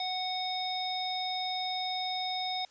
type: harmonic tone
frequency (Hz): 740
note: F#5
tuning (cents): 0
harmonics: 1 / 3 / 5 / 7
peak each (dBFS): -34 / -42 / -35 / -40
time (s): 0-2.65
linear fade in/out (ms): 2
effects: white hiss -61 dBFS RMS until 2.7 s + resampled to 16000 Hz